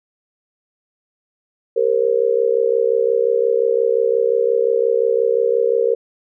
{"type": "tone with amplitude modulation", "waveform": "sine", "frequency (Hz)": 466.2, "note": "A#4", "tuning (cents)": 0, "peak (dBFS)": -9, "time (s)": [1.76, 5.95], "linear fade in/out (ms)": 10, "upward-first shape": "sine", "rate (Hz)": 65.7, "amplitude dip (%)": 100, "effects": []}